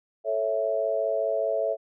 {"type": "chord", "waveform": "sine", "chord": "A major", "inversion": "none", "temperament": "equal", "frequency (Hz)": [440, 554.4, 659.3], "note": ["A4", "C#5", "E5"], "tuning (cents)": [0, 0, 0], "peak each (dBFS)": [-30, -28, -26], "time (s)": [0.24, 1.77], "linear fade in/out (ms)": 50, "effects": []}